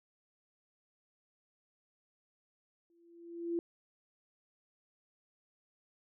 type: tone with exponential growth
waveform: sine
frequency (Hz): 339.9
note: F4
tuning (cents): -47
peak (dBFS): -29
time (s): 2.9-3.59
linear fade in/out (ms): 1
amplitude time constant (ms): 150
effects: none